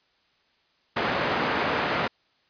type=band-pass noise; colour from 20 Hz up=white; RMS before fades=-26 dBFS; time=0.96-2.08 s; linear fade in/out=10 ms; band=120 to 1600 Hz; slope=12 dB/octave; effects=white hiss -66 dBFS RMS until 2.49 s + resampled to 11025 Hz